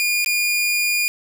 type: tone with dropouts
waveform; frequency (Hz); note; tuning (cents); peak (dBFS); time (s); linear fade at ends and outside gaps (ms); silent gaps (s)
sawtooth; 2428; D#7; -43; -14; 0-1.08; 0; 0.246-0.261
effects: none